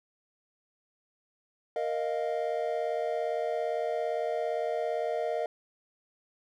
triangle chord, Bb suspended fourth, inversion none, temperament just, 466.2 / 621.6 / 699.2 Hz, Bb4 / Eb5 / F5, 0 / -2 / +2 cents, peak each -31 / -30 / -32 dBFS, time 1.76-5.46 s, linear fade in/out 2 ms, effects none

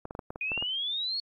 clicks, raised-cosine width 1 ms, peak -23 dBFS, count 9, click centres 0.054 / 0.109 / 0.151 / 0.192 / 0.305 / 0.359 / 0.518 / 0.577 / 0.625 s
sine exponential sweep, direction up, 2450 to 4410 Hz, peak -29 dBFS, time 0.41-1.2 s, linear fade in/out 2 ms
effects AAC 32 kbps

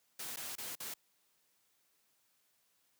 white noise with dropouts, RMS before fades -43 dBFS, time 0.19-0.94 s, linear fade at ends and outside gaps 5 ms, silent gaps 0.361-0.37 / 0.555-0.581 / 0.754-0.801 s, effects white hiss -75 dBFS RMS until 2.99 s + high-pass 100 Hz 12 dB/octave

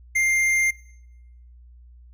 sine tone with tanh clipping, 2105 Hz, C7, 10 cents sharp, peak -20 dBFS, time 0.15-0.71 s, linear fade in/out 10 ms, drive 13 dB, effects noise-tail reverb RT60 0.9 s tail -22 dB re dry + added 60 Hz sine -45 dBFS peak until 2.13 s

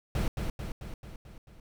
brown noise with echo, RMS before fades -28 dBFS, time 0.15-0.28 s, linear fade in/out 2 ms, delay 220 ms, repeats 6, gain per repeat -4 dB, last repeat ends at 1.6 s, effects none

